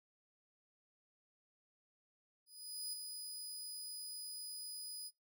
20% pulse tone with ADSR envelope, 4972 Hz, D#8, 2 cents flat, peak -34 dBFS, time 2.46-5.11 s, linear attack 470 ms, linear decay 10 ms, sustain -5 dB, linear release 43 ms, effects noise-tail reverb RT60 0.2 s tail -26 dB re dry

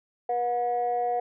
sine tone pair together, 483.4 / 724.3 Hz, B4 / F#5, -37 / -37 cents, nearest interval perfect fifth, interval 700 cents, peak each -28 / -24 dBFS, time 0.29-1.2 s, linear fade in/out 5 ms, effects tanh soft clip ceiling -19 dBFS

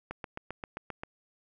click train, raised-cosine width 0.5 ms, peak -22 dBFS, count 8, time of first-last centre 0.11-1.035 s, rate 7.57 Hz, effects none

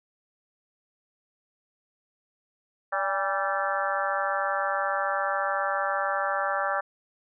harmonic tone with a mistuned harmonic, 193.9 Hz, G3, 19 cents flat, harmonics 3 / 4 / 5 / 6 / 7 / 8 / 9, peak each -31 / -31 / -37 / -32 / -31 / -34 / -34 dBFS, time 2.92-6.81 s, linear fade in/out 10 ms, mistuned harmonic 4, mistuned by +59 cents, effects none

